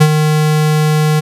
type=tone with ADSR envelope; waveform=square; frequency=153.3 Hz; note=D#3; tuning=25 cents flat; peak=-3 dBFS; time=0-1.21 s; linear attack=14 ms; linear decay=58 ms; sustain=-7 dB; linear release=22 ms; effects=resampled to 32000 Hz